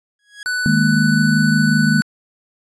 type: tone with exponential growth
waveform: sawtooth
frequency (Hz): 1661.2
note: G#6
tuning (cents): 0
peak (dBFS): -25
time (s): 0.19-0.43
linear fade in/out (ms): 2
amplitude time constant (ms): 52
type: tone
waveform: square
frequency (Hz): 1490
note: F#6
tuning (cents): +12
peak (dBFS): -19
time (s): 0.46-2.02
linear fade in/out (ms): 0
type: chord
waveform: sine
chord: D# suspended fourth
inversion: none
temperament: equal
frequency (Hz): 155.56 / 207.7 / 233.1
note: D#3 / G#3 / A#3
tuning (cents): 0 / 0 / 0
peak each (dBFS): -17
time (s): 0.66-2.01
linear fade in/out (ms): 0
effects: resampled to 22050 Hz